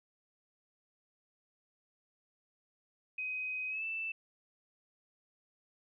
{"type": "tone with pitch glide", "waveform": "sine", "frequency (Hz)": [2516, 2650], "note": ["D#7", "E7"], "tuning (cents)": [19, 9], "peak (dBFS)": -35, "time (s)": [3.18, 4.12], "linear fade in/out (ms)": 5, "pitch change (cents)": 90, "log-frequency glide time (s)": [3.69, 3.84], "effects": []}